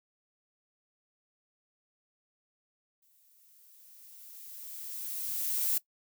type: noise with exponential growth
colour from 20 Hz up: violet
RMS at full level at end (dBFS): -28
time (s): 3.02-5.78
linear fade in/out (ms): 5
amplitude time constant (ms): 600
effects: noise-tail reverb RT60 0.1 s tail -19 dB re dry